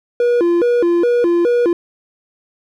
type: tone with vibrato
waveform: triangle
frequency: 407.3 Hz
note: G#4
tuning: 34 cents flat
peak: -9 dBFS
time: 0.2-1.73 s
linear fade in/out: 2 ms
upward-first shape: square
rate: 2.4 Hz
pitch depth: 290 cents each way
effects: none